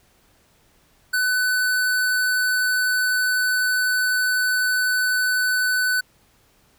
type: tone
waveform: square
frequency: 1502 Hz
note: F#6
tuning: 26 cents sharp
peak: -19 dBFS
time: 1.13-6.01 s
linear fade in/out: 10 ms
effects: pink hiss -59 dBFS RMS until 6.78 s